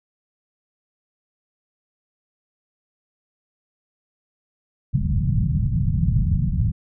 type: low-pass noise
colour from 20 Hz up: white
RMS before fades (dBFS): -20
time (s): 4.93-6.72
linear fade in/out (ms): 20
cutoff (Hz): 180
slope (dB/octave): 48
effects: none